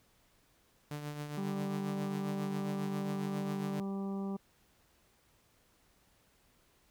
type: tone with tremolo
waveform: sawtooth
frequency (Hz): 147.7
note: D3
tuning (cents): +10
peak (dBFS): -33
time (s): 0.91-3.8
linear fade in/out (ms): 0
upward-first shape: triangle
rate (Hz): 7.4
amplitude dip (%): 55
type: harmonic tone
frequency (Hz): 196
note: G3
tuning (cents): 0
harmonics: 1 / 2 / 3 / 4 / 5 / 6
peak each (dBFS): -35 / -43 / -52 / -50 / -54 / -54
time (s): 1.37-4.37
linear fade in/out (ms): 10
effects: pink hiss -69 dBFS RMS until 6.9 s